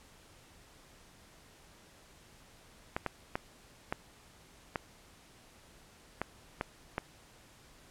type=clicks; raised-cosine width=0.5 ms; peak=-17 dBFS; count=8; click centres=2.965 / 3.063 / 3.355 / 3.925 / 4.758 / 6.216 / 6.611 / 6.981 s; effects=pink hiss -59 dBFS RMS until 7.9 s + low-pass 11000 Hz 12 dB/octave